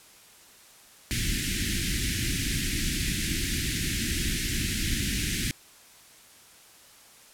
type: band-stop noise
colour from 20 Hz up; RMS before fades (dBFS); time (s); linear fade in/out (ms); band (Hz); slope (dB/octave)
pink; -28; 1.11-5.51; 0; 340 to 1700; 48
effects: white hiss -53 dBFS RMS until 7.33 s + low-pass 12000 Hz 12 dB/octave